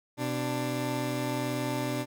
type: tone pair together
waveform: 20% pulse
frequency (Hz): 127.04 / 295.6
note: B2 / D4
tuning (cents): +49 / +11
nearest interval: octave + minor third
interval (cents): 1462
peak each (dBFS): -27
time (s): 0.17-2.06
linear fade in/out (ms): 50
effects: none